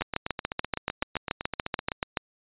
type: two click trains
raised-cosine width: 0.3 ms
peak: -10 / -14 dBFS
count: 16 / 16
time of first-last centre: 0.02-2.172 / 0.01-1.918 s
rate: 6.97 / 7.86 Hz
effects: resampled to 8000 Hz